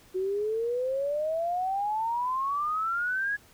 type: exponential sweep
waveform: sine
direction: up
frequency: 366.7 to 1687 Hz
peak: -26 dBFS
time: 0.14-3.37 s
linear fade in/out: 20 ms
effects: pink hiss -57 dBFS RMS until 3.53 s